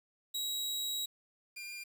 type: tone pair in turn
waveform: sawtooth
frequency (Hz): 3852 / 2402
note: B7 / D7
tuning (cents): -44 / +38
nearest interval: minor sixth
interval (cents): 818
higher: first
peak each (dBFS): -31 / -39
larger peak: first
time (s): 0.34-1.06 / 1.56-1.84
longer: first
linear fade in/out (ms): 10
effects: 10-bit